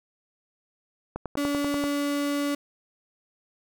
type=click train; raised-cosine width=1 ms; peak=-17 dBFS; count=8; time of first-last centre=1.16-1.84 s; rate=10.3 Hz
type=tone; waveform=35% pulse; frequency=286.7 Hz; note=D4; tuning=42 cents flat; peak=-23 dBFS; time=1.37-2.55 s; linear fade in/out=5 ms
effects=none